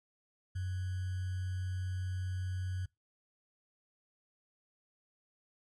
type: tone with sample-and-hold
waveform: sine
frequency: 92.5 Hz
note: F#2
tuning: in tune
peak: -34 dBFS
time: 0.55-2.86 s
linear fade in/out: 10 ms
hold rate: 1575 Hz
effects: noise-tail reverb RT60 0.2 s tail -24 dB re dry + resampled to 24000 Hz